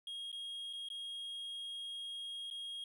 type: tone with dropouts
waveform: triangle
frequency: 3265 Hz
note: G#7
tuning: 30 cents flat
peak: -40 dBFS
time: 0.07-2.84 s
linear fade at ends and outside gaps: 2 ms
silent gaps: 0.317-0.327 / 0.729-0.733 / 0.887-0.901 / 2.502-2.51 s
effects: none